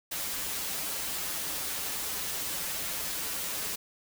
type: noise with comb filter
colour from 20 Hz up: white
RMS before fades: -34 dBFS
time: 0.11-3.76 s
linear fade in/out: 10 ms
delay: 8.3 ms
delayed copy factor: -0.7
effects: none